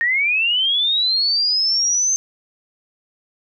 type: linear sweep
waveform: sine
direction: up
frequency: 1825 to 6300 Hz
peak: -15 dBFS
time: 0.01-2.16 s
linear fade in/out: 0 ms
effects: none